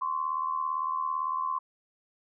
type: tone pair together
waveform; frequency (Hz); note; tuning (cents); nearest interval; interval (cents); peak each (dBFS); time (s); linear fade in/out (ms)
sine; 1043 / 1120.8; C6 / C#6; -6 / +19; minor second; 125; -29 / -33; 0.01-1.59; 10
effects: none